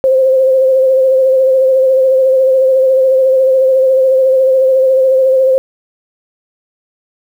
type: tone with vibrato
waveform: sine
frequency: 525 Hz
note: C5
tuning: 6 cents sharp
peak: -6 dBFS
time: 0.04-5.58 s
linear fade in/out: 0 ms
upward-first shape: sine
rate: 14 Hz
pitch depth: 30 cents each way
effects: 7-bit